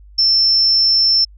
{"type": "tone", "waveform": "sine", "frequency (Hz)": 5350, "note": "E8", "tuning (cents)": 25, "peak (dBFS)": -10, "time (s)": [0.18, 1.25], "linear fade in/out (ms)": 10, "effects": ["added 50 Hz sine -39 dBFS peak until 1.37 s"]}